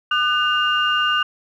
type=tone cluster; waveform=sine; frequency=1212 / 1497 / 2812 Hz; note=D#6 / F#6 / F7; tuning=-46 / +20 / +11 cents; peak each=-20 dBFS; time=0.11-1.23 s; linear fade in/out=5 ms; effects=tanh soft clip ceiling -7 dBFS